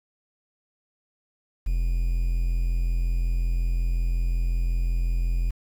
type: tone with quantisation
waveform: triangle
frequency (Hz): 42.74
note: F1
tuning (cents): -37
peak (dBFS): -19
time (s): 1.66-5.51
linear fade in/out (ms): 10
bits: 8
effects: none